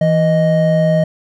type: tone pair together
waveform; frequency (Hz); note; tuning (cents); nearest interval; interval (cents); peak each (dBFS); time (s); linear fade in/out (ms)
triangle; 164.26 / 622.3; E3 / D#5; -6 / 0; octave + major seventh; 2306; -11; 0.01-1.04; 5
effects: none